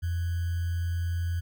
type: tone with sample-and-hold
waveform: sine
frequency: 85.7 Hz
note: F2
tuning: 32 cents flat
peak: -26 dBFS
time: 0.02-1.41 s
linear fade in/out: 20 ms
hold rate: 1575 Hz
effects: none